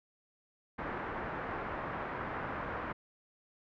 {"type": "low-pass noise", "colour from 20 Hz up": "white", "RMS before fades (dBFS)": -39, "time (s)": [0.78, 2.93], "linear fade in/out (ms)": 10, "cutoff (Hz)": 1600, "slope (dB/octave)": 24, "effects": []}